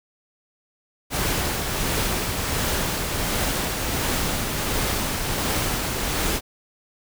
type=noise with tremolo; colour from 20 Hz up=pink; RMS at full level=-23 dBFS; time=1.1-6.41 s; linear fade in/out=50 ms; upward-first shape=triangle; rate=1.4 Hz; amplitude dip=35%; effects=none